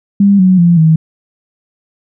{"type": "tone with pitch steps", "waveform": "sine", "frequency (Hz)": [200, 185.53, 172.11, 159.66], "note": ["G3", "F#3", "F3", "D#3"], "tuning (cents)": [35, 5, -25, 45], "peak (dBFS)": -4, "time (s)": [0.2, 0.96], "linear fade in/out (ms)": 5, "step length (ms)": 190, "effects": []}